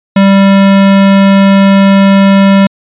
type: tone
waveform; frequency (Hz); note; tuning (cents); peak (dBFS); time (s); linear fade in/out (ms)
square; 196; G3; 0; -3; 0.16-2.67; 5
effects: resampled to 8000 Hz

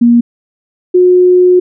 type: tone pair in turn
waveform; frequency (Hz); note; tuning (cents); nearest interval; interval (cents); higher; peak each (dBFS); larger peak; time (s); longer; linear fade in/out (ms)
sine; 237.2 / 362.1; A#3 / F#4; +30 / -37; perfect fifth; 733; second; -3; neither; 0.01-0.21 / 0.94-1.6; second; 10
effects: none

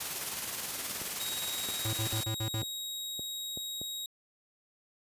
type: noise with tremolo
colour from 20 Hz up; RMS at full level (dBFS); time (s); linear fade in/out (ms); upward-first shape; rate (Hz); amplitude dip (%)
white; -35; 0-2.24; 10; square; 19; 30
type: clicks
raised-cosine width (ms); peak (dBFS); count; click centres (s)
2; -29; 9; 1.016 / 1.688 / 2.07 / 2.125 / 2.543 / 2.63 / 3.194 / 3.574 / 3.815
type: tone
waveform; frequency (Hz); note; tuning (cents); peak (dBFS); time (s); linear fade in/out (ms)
sawtooth; 3795; A#7; +30; -33; 1.2-4.06; 2
type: tone bursts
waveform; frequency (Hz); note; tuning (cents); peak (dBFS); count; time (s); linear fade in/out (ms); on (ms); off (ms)
square; 110; A2; 0; -32; 6; 1.85-2.619; 0; 79; 59
effects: high-pass 60 Hz 12 dB/octave + resampled to 32000 Hz

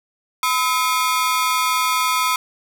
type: ring-modulated tone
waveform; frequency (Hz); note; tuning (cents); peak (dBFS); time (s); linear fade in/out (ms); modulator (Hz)
sawtooth; 1150; D6; -37; -10; 0.43-2.36; 2; 138
effects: none

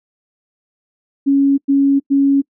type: tone bursts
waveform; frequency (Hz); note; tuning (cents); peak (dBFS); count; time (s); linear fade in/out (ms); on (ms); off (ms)
sine; 277.2; C#4; 0; -9; 3; 1.26-2.42; 20; 320; 100
effects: noise-tail reverb RT60 0.1 s tail -25 dB re dry

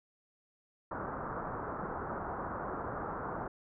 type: low-pass noise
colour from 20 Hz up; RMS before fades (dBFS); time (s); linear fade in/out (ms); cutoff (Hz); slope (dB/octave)
white; -39; 0.91-3.48; 5; 1400; 48
effects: none

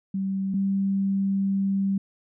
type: tone pair in turn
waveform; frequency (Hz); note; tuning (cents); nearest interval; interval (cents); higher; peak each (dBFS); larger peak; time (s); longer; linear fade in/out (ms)
sine; 193.3 / 195.55; G3 / G3; -24 / -4; unison; 20; second; -24 / -21; second; 0.14-0.54 / 0.54-1.98; second; 5
effects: none

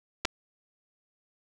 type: clicks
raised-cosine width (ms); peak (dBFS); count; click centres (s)
0.2; -10; 2; 0.25 / 0.253
effects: none

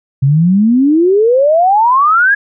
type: exponential sweep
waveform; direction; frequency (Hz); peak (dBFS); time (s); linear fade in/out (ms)
sine; up; 130.81 to 1694; -6; 0.22-2.35; 10
effects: none

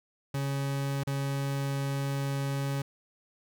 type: tone with dropouts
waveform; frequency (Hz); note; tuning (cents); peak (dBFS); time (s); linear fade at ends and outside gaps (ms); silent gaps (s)
40% pulse; 138.59; C#3; 0; -28; 0.34-2.82; 5; 1.035-1.071
effects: none

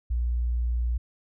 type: tone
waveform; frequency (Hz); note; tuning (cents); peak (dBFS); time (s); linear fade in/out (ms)
sine; 59.6; A#1; +39; -23; 0.1-0.98; 10
effects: none

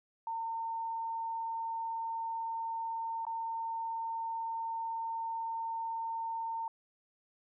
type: tone with dropouts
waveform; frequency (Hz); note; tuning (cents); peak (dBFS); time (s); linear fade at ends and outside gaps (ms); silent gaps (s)
sine; 909; A#5; -44; -34; 0.27-6.68; 2; 3.252-3.267
effects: none

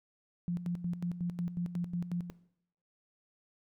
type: tone with tremolo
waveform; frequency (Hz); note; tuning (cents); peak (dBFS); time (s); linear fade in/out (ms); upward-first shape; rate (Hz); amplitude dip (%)
sine; 174.61; F3; 0; -30; 0.48-2.3; 0; square; 5.5; 70
effects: noise-tail reverb RT60 0.7 s tail -19 dB re dry

